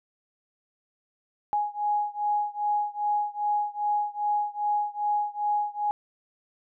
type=beating tone pair; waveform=sine; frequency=830.6 / 833.1 Hz; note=G#5 / G#5; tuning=0 / +5 cents; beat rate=2.5 Hz; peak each=-27 / -28 dBFS; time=1.53-5.91 s; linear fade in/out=0 ms; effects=none